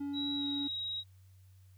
triangle tone, 283.4 Hz, C#4, 38 cents sharp, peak -33 dBFS, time 0-0.68 s, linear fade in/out 10 ms
sine tone with pitch glide, 3872 to 3819 Hz, B7 to A#7, -35 to +41 cents, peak -35 dBFS, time 0.13-1.04 s, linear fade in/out 50 ms, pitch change -24 cents, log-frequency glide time 0.37-0.43 s
effects added 94 Hz sine -56 dBFS peak until 1.77 s + white hiss -73 dBFS RMS until 1.77 s

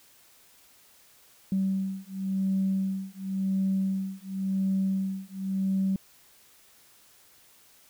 sine beating tone pair, 191.6 / 192.53 Hz, G3 / G3, -39 / -31 cents, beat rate 0.93 Hz, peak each -28 / -28 dBFS, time 1.52-5.96 s, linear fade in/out 2 ms, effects tanh soft clip ceiling -18 dBFS + white hiss -58 dBFS RMS until 7.89 s

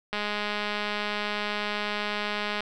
click train, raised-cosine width 0.3 ms, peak -14 dBFS, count 516, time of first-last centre 0.13-2.606 s, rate 208 Hz, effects none

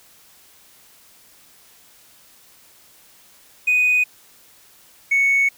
triangle tone pair in turn, 2489 / 2217 Hz, D#7 / C#7, 0 / 0 cents, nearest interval major second, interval 200 cents, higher first, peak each -11 dBFS, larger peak neither, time 3.67-4.04 / 5.11-5.49 s, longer second, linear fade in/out 10 ms, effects tanh soft clip ceiling -10 dBFS + white hiss -51 dBFS RMS until 5.57 s

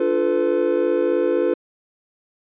triangle chord, B half-diminished seventh, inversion first, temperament equal with one note detuned, 293.7 / 349.2 / 440 / 503.4 Hz, D4 / F4 / A4 / B4, 0 / 0 / 0 / +33 cents, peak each -24 / -19 / -21 / -19 dBFS, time 0-1.54 s, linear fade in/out 5 ms, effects resampled to 8000 Hz

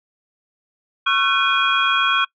sine tone cluster, 1100 / 1359 / 1507 / 2460 / 3301 Hz, C#6 / F6 / F#6 / D#7 / G#7, -14 / -48 / +31 / -20 / -11 cents, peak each -21 dBFS, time 1.06-2.25 s, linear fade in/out 10 ms, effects noise-tail reverb RT60 0.1 s tail -24 dB re dry + tanh soft clip ceiling -3 dBFS

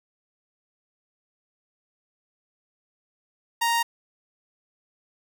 sawtooth tone, 932.3 Hz, A#5, in tune, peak -17 dBFS, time 3.61-3.83 s, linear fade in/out 10 ms, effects none

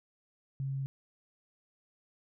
sine tone, 135.8 Hz, C#3, 35 cents flat, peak -32 dBFS, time 0.6-0.86 s, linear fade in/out 0 ms, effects none

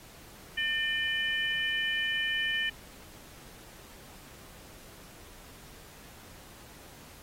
harmonic tone, 600 Hz, D5, 37 cents sharp, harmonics 3 / 4 / 5, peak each -30 / -36 / -32 dBFS, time 0.57-2.7 s, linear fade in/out 10 ms, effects pink hiss -52 dBFS RMS until 7.22 s + AAC 48 kbps

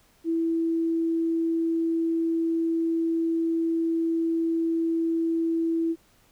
sine tone, 329.6 Hz, E4, in tune, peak -22 dBFS, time 0.24-5.96 s, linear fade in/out 50 ms, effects pink hiss -61 dBFS RMS until 6.31 s

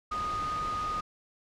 sine tone in noise, 1237 Hz, D#6, 10 cents flat, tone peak -30 dBFS, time 0.11-1.01 s, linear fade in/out 10 ms, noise pink, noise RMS -40 dBFS, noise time 0.11-1.01 s, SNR +7 dB, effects low-pass 5000 Hz 12 dB/octave

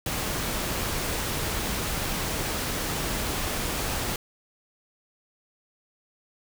pink noise, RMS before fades -29 dBFS, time 0.06-4.16 s, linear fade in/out 2 ms, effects none

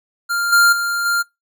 square tone with level steps, 1396.9 Hz, F6, in tune, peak -18 / -10 / -19 / -16 dBFS, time 0.29-1.23 s, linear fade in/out 20 ms, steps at 0.52 / 0.72 / 1.05 s, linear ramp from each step 10 ms, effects noise-tail reverb RT60 0.2 s tail -24 dB re dry

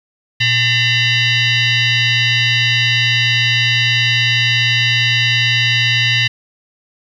sine tone with frequency modulation, 118.8 Hz, A#2, 33 cents sharp, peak -11 dBFS, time 0.4-6.28 s, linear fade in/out 10 ms, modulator 957 Hz, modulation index 3.9, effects 8-bit

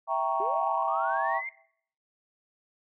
sine chord, E diminished seventh, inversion none, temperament equal, 659.3 / 784 / 932.3 / 1108.7 Hz, E5 / G5 / Bb5 / Db6, 0 / 0 / 0 / 0 cents, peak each -30 dBFS, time 0.07-1.42 s, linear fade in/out 50 ms
sine linear sweep, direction up, 371.2 to 2137 Hz, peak -33 dBFS, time 0.4-1.49 s, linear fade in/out 2 ms
effects noise-tail reverb RT60 0.6 s tail -19 dB re dry + tanh soft clip ceiling -13 dBFS

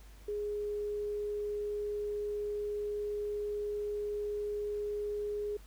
sine tone, 415.3 Hz, G#4, in tune, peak -33 dBFS, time 0.28-5.57 s, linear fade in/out 5 ms, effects added 50 Hz sine -51 dBFS peak until 5.66 s + pink hiss -61 dBFS RMS until 5.66 s

